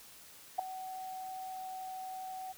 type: tone with ADSR envelope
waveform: sine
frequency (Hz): 752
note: F#5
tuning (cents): +28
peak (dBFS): -24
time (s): 0.58-2.53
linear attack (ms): 13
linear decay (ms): 3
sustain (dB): -16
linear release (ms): 18
effects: white hiss -55 dBFS RMS until 2.57 s